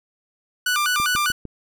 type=tone with vibrato; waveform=sawtooth; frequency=1327 Hz; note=E6; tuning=11 cents sharp; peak=-15 dBFS; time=0.66-1.32 s; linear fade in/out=5 ms; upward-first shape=square; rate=5 Hz; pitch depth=190 cents each way
type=click train; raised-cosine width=3 ms; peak=-20 dBFS; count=4; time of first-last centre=1-1.453 s; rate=6.62 Hz
effects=none